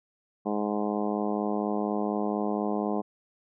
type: harmonic tone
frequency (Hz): 104.2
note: G#2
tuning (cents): +6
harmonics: 2 / 3 / 4 / 5 / 6 / 7 / 8 / 9 / 10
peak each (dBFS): -30 / -33 / -33 / -37 / -37 / -35 / -39 / -43 / -41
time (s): 0.45-3.02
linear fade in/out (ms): 20
effects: none